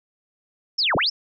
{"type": "linear two-way sweep", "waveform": "sine", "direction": "down then up", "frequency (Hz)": [5588, 66.1, 5588], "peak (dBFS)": -18, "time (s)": [0.78, 1.1], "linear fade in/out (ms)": 10, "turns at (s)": 0.96, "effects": []}